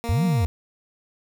15% pulse tone, 233.1 Hz, A#3, in tune, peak -22 dBFS, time 0.04-0.45 s, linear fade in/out 0 ms
sine linear two-way sweep, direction up then down, 73.42 to 191.9 to 73.42 Hz, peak -18 dBFS, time 0.09-0.46 s, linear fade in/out 0 ms, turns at 0.25 s
effects none

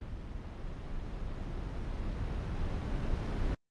brown noise with level ramp, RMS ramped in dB -42 to -31 dBFS, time 0.01-3.55 s, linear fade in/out 5 ms, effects low-pass 5000 Hz 12 dB/octave + Opus 32 kbps

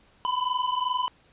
square tone pair together, 991 / 1013.6 Hz, B5 / B5, +6 / +45 cents, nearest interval unison, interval 39 cents, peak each -28 dBFS, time 0.25-1.08 s, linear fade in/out 0 ms, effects pink hiss -60 dBFS RMS until 1.32 s + resampled to 8000 Hz

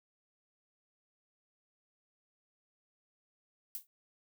violet noise with exponential decay, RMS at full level -36 dBFS, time 3.75-3.87 s, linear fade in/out 0 ms, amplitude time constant 24 ms, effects none

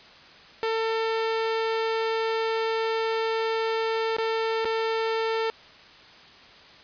sawtooth tone with dropouts, 448.2 Hz, A4, 32 cents sharp, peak -20 dBFS, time 0.63-5.5 s, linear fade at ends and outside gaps 0 ms, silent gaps 4.166-4.184 / 4.647-4.654 s, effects white hiss -49 dBFS RMS until 6.83 s + resampled to 11025 Hz

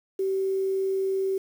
sine tone with quantisation, 384.7 Hz, G4, 33 cents flat, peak -23 dBFS, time 0.19-1.38 s, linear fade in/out 5 ms, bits 8, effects none

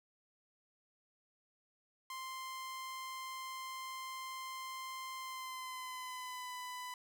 sawtooth tone with pitch glide, 1046.5 to 998.1 Hz, C6 to B5, 0 to +18 cents, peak -39 dBFS, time 2.1-6.94 s, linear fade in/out 2 ms, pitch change -82 cents, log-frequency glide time 5.19-6.53 s, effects none

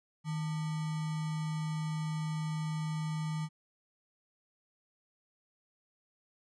sine tone with sample-and-hold, 156.7 Hz, D#3, 13 cents sharp, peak -32 dBFS, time 0.24-3.49 s, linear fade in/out 50 ms, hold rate 1050 Hz, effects resampled to 22050 Hz

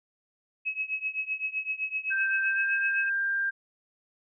sine tone with tremolo, 2566 Hz, E7, 47 cents flat, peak -25 dBFS, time 0.65-3.1 s, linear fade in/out 20 ms, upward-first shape triangle, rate 7.8 Hz, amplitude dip 95%
sine tone with pitch glide, 1568 to 1591.7 Hz, G6 to G6, 0 to +26 cents, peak -25 dBFS, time 2.1-3.51 s, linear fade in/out 20 ms, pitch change +26 cents, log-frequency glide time 2.45-2.7 s
effects none

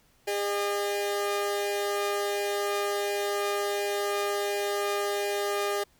sawtooth tone pair together, 405.8 / 608 Hz, G#4 / D#5, -40 / -40 cents, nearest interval perfect fifth, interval 700 cents, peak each -24 / -29 dBFS, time 0.27-5.84 s, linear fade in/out 10 ms, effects pink hiss -64 dBFS RMS until 5.99 s

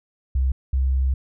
sine tone pair in turn, 65.41 / 65.83 Hz, C2 / C2, 0 / +11 cents, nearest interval unison, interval 11 cents, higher second, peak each -17 dBFS, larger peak neither, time 0.35-0.52 / 0.73-1.14 s, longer second, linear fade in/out 5 ms, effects none

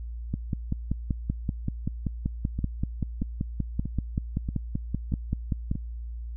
two click trains, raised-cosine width 5 ms, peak -18 / -14 dBFS, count 6 / 29, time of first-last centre 2.59-5.755 / 0.34-5.714 s, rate 1.58 / 5.21 Hz, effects added 58 Hz sine -33 dBFS peak until 6.36 s

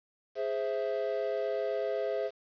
triangle chord, Ab augmented, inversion none, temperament equal, 415.3 / 523.3 / 659.3 Hz, Ab4 / C5 / E5, 0 / 0 / 0 cents, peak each -32 dBFS, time 0.35-2.31 s, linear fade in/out 50 ms, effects resampled to 11025 Hz + 9-bit

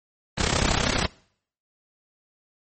pink noise with amplitude modulation, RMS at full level -19 dBFS, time 0.37-1.07 s, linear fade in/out 20 ms, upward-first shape sine, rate 32.6 Hz, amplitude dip 80%, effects noise-tail reverb RT60 0.6 s tail -23 dB re dry + MP3 32 kbps

